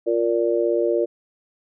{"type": "harmonic tone", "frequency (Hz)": 116.54, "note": "A#2", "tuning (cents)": 0, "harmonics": [3, 4, 5], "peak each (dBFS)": [-21, -22, -23], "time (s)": [0.06, 1.06], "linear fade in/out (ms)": 20, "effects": []}